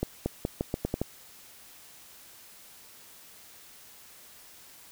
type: accelerating click train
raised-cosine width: 2 ms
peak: -14 dBFS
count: 8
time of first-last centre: 0.03-1.016 s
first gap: 230 ms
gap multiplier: 0.83
effects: white hiss -52 dBFS RMS until 4.91 s